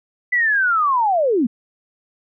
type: linear sweep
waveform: sine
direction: down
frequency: 2009 to 209.7 Hz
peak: -14 dBFS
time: 0.32-1.47 s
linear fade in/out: 10 ms
effects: none